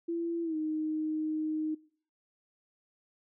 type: tone with pitch glide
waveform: sine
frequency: 337 to 310.8 Hz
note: E4 to D#4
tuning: +38 to -2 cents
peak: -30 dBFS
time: 0.08-1.75 s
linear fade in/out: 10 ms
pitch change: -140 cents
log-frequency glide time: 0.43-0.56 s
effects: noise-tail reverb RT60 0.5 s tail -22 dB re dry